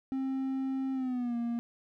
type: tone with pitch glide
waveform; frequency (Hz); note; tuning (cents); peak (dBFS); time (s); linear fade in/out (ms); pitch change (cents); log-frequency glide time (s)
triangle; 265.9 to 235.5; C4 to A#3; +28 to +18; -28; 0.12-1.59; 0; -210; 0.93-1.36
effects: none